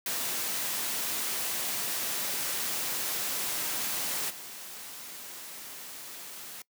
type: noise with level steps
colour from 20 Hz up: white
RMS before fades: -32 / -43 dBFS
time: 0.06-6.62 s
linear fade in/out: 2 ms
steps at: 4.29 s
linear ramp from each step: 20 ms
effects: noise-tail reverb RT60 0.1 s tail -22 dB re dry + high-pass 150 Hz 12 dB/octave